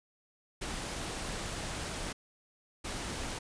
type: noise bursts at uneven times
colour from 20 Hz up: pink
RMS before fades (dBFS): -38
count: 2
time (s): 0.61-2.13 / 2.84-3.39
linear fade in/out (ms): 10
effects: resampled to 22050 Hz